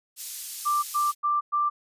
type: high-pass noise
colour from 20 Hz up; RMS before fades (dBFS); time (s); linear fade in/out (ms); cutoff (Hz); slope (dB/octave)
pink; -36; 0.16-1.15; 50; 6100; 12
type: tone bursts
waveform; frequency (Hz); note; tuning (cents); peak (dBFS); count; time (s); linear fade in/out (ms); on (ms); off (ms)
sine; 1180; D6; +8; -21; 4; 0.65-1.7; 20; 180; 110
effects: resampled to 32000 Hz